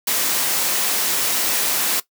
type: noise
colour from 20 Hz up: white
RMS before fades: -20 dBFS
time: 0.07-2 s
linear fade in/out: 5 ms
effects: noise-tail reverb RT60 0.1 s tail -17 dB re dry + high-pass 200 Hz 12 dB/octave